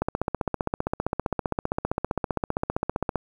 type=click train; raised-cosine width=1 ms; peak=-10 dBFS; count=49; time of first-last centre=0.02-3.157 s; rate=15.3 Hz; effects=8-bit